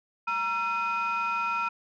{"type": "tone cluster", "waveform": "sine", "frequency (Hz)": [939, 1355, 2489], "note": ["A#5", "E6", "D#7"], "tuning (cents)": [12, 47, 0], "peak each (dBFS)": [-30, -27, -31], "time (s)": [0.27, 1.69], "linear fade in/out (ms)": 10, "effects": ["tanh soft clip ceiling -21 dBFS"]}